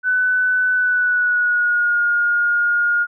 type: tone with pitch glide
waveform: sine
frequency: 1500 to 1425.7 Hz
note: F#6 to F6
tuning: +23 to +35 cents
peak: -14 dBFS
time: 0.03-3.07 s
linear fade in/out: 50 ms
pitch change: -88 cents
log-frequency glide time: 0.74-2.01 s
effects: none